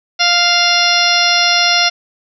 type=harmonic tone with a mistuned harmonic; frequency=698.5 Hz; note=F5; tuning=in tune; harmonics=1 / 2 / 3 / 4 / 5 / 6 / 7 / 8; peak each=-18 / -18 / -18 / -18 / -18 / -18 / -18 / -18 dBFS; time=0.19-1.9 s; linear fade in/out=20 ms; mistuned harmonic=7; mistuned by=+65 cents; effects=none